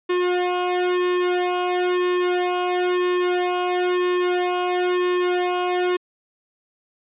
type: tone with flanger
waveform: sawtooth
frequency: 359.2 Hz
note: F4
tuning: 49 cents sharp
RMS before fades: -21 dBFS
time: 0.09-5.97 s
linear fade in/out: 10 ms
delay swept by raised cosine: 1.3 to 2.27 ms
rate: 1 Hz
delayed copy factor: -0.95
effects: resampled to 8000 Hz